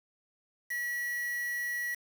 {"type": "tone with quantisation", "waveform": "triangle", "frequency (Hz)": 1931, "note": "B6", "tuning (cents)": -39, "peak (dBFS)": -30, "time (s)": [0.7, 1.95], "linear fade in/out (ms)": 10, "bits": 7, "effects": []}